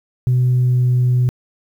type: tone with pitch glide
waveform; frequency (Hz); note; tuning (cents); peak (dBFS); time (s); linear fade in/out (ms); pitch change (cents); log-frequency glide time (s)
sine; 125.6 to 124.73; B2 to B2; +30 to +18; -10; 0.27-1.29; 0; -12; 0.52-0.89
effects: tanh soft clip ceiling -9 dBFS + 8-bit